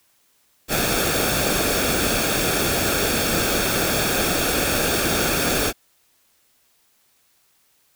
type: noise with comb filter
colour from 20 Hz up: pink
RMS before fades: -21 dBFS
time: 0.68-5.73 s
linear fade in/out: 50 ms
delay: 1 ms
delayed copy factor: -0.6
effects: white hiss -62 dBFS RMS until 7.95 s